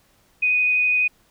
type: tone with vibrato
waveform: sine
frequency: 2489 Hz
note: D#7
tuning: in tune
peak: -16 dBFS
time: 0.42-1.08 s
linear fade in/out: 10 ms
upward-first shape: square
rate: 12 Hz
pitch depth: 8 cents each way
effects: pink hiss -60 dBFS RMS until 1.3 s